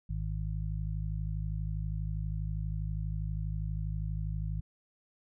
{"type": "harmonic tone", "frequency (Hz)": 52.4, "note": "G#1", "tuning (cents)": 16, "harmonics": [1, 2, 3], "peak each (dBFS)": [-34, -37, -38], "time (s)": [0.09, 4.61], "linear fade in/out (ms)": 10, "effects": []}